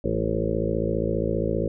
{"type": "harmonic tone with a mistuned harmonic", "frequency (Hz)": 55, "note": "A1", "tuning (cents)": 0, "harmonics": [1, 2, 3, 4, 6, 7, 8, 9, 10], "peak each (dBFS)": [-31, -31, -31, -31, -31, -31, -31, -31, -31], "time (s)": [0.04, 1.68], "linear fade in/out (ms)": 5, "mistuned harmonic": 4, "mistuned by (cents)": 32, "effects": []}